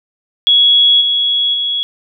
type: tone with level steps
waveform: sine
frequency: 3347 Hz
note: G#7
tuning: 13 cents sharp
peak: -6 / -11 / -14 dBFS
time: 0.47-1.83 s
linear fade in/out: 0 ms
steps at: 1 / 1.53 s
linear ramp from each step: 20 ms
effects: none